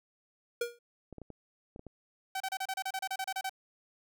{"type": "tone with exponential decay", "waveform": "square", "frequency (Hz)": 475.7, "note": "A#4", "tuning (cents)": 35, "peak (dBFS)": -28, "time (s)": [0.61, 0.79], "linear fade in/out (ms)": 5, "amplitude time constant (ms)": 39}
{"type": "clicks", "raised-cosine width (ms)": 2, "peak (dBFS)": -32, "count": 7, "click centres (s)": [1.127, 1.183, 1.217, 1.303, 1.761, 1.794, 1.867]}
{"type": "tone bursts", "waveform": "sawtooth", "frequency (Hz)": 766, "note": "G5", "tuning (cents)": -40, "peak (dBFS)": -29, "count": 14, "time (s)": [2.35, 3.495], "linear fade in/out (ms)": 5, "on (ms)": 53, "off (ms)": 31}
{"effects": []}